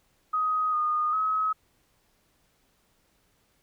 sine tone with pitch steps, 1255 / 1227 / 1278 Hz, D#6 / D#6 / D#6, +15 / -25 / +46 cents, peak -23 dBFS, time 0.33-1.53 s, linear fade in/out 10 ms, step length 400 ms, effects pink hiss -68 dBFS RMS until 3.62 s

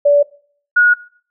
sine tone pair in turn, 577 / 1450 Hz, D5 / F#6, -31 / -35 cents, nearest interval octave + major third, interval 1596 cents, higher second, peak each -7 dBFS, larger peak neither, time 0.05-0.23 / 0.76-0.94 s, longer neither, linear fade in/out 10 ms, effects noise-tail reverb RT60 0.5 s tail -20 dB re dry

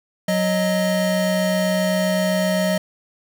square tone pair together, 184.87 / 622.3 Hz, F#3 / D#5, -1 / 0 cents, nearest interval octave + major sixth, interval 2101 cents, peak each -21 dBFS, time 0.28-2.78 s, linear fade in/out 5 ms, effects none

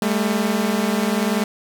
sawtooth tone pair together, 201.6 / 222.3 Hz, G3 / A3, +49 / +18 cents, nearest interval major second, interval 169 cents, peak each -17 dBFS, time 0.02-1.44 s, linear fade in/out 2 ms, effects 8-bit

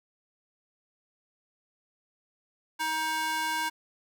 square tone with high-pass filter, 315.7 Hz, D#4, 25 cents sharp, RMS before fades -30 dBFS, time 2.79-3.7 s, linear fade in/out 20 ms, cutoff 1100 Hz, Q 1.7, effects none

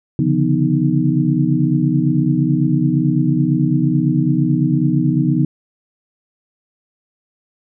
sine tone cluster, 138.1 / 147.1 / 172.6 / 248.9 / 311.1 Hz, C#3 / D3 / F3 / B3 / D#4, -6 / +3 / -20 / +14 / 0 cents, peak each -19 dBFS, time 0.19-5.45 s, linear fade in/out 2 ms, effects none

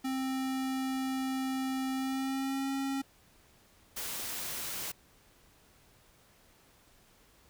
square tone with pitch glide, 263.5 to 271.7 Hz, C4 to C#4, +12 to -35 cents, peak -32 dBFS, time 0.04-3.02 s, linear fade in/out 10 ms, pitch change +53 cents, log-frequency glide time 1.93-2.71 s
white noise, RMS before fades -38 dBFS, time 3.96-4.92 s, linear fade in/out 10 ms
effects pink hiss -63 dBFS RMS until 7.49 s

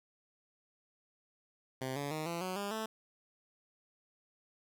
10% pulse tone with pitch steps, 130.81 / 142.65 / 155.56 / 169.64 / 184.99 / 201.7 / 220 Hz, C3 / C#3 / D#3 / E3 / F#3 / G3 / A3, 0 / +50 / 0 / +50 / 0 / +50 / 0 cents, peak -28 dBFS, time 1.81-2.86 s, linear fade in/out 5 ms, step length 150 ms, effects none

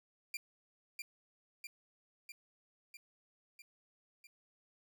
sawtooth tone with echo, 2381 Hz, D7, 23 cents sharp, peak -35 dBFS, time 0.34-0.37 s, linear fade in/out 2 ms, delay 650 ms, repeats 6, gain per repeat -3 dB, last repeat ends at 4.27 s, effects none

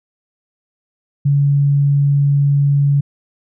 sine tone, 141.8 Hz, C#3, 40 cents sharp, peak -10 dBFS, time 1.25-3.01 s, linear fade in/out 10 ms, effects none

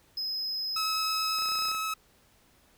triangle tone, 5090 Hz, D#8, 39 cents sharp, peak -29 dBFS, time 0.17-1.72 s, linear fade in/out 5 ms
sawtooth tone with vibrato, 1290 Hz, E6, 38 cents flat, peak -26 dBFS, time 0.76-1.94 s, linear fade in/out 5 ms, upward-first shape triangle, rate 9.4 Hz, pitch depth 9 cents each way
clicks, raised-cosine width 0.5 ms, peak -31 dBFS, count 12, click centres 1.387 / 1.422 / 1.458 / 1.488 / 1.519 / 1.555 / 1.589 / 1.622 / 1.654 / 1.685 / 1.716 / 1.748 s
effects pink hiss -63 dBFS RMS until 2.77 s

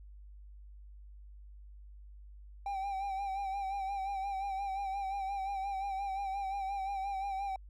triangle tone with vibrato, 784 Hz, G5, in tune, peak -32 dBFS, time 2.66-7.56 s, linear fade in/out 2 ms, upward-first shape sine, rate 5.7 Hz, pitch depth 47 cents each way, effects added 50 Hz sine -49 dBFS peak until 7.69 s

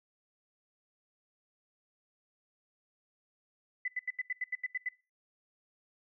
sine tone bursts, 2003 Hz, B6, 24 cents sharp, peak -31 dBFS, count 10, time 3.85-4.889 s, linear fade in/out 5 ms, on 31 ms, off 81 ms, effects noise-tail reverb RT60 0.3 s tail -20 dB re dry

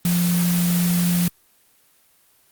sine tone in noise, 174.61 Hz, F3, in tune, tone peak -17 dBFS, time 0.05-1.28 s, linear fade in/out 2 ms, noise white, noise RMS -26 dBFS, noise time 0.05-1.28 s, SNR +6 dB, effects white hiss -58 dBFS RMS until 2.51 s + Opus 24 kbps

